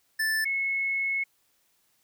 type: tone pair in turn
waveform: square / sine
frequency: 1760 / 2187 Hz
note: A6 / C#7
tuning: 0 / -24 cents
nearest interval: major third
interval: 376 cents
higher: second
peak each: -25 dBFS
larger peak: neither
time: 0.19-0.45 / 0.45-1.24 s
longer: second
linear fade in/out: 10 ms
effects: white hiss -69 dBFS RMS until 2.03 s